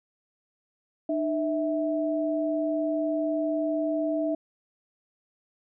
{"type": "tone pair together", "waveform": "sine", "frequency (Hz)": [303.9, 652], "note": ["D#4", "E5"], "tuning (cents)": [-41, -19], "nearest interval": "octave + minor second", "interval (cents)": 1322, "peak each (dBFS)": -27, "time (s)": [1.09, 4.35], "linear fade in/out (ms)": 5, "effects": []}